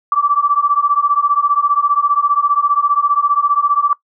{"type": "beating tone pair", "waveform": "sine", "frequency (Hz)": [1152, 1167], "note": ["D6", "D6"], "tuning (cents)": [-34, -11], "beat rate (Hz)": 15, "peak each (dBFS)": -14, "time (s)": [0.12, 3.93], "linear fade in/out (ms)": 2, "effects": ["noise-tail reverb RT60 0.1 s tail -21 dB re dry"]}